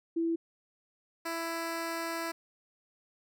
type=tone pair in turn; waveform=sine / 10% pulse; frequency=331.8 / 331.8 Hz; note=E4 / E4; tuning=+11 / +11 cents; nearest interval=unison; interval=0 cents; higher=neither; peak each=-27 / -25 dBFS; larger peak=second; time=0.16-0.36 / 1.25-2.32 s; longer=second; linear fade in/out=10 ms; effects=none